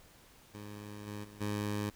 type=tone with level steps; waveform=15% pulse; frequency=103.83 Hz; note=G#2; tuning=in tune; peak=-38 / -34 / -45 / -27 dBFS; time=0.54-1.9 s; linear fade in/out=5 ms; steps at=1.06 / 1.23 / 1.4 s; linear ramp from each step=20 ms; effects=pink hiss -60 dBFS RMS until 1.95 s